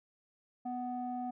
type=tone with low-pass filter; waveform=square; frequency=248.1 Hz; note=B3; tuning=8 cents sharp; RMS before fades=-38 dBFS; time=0.65-1.31 s; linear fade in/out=10 ms; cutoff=700 Hz; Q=4.6; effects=none